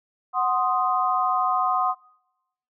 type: chord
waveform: sine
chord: C diminished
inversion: second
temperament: equal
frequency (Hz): 740 / 1046.5 / 1244.5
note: Gb5 / C6 / Eb6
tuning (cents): 0 / 0 / 0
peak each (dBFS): -24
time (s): 0.33-1.95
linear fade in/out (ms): 50
effects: noise-tail reverb RT60 1.0 s tail -26 dB re dry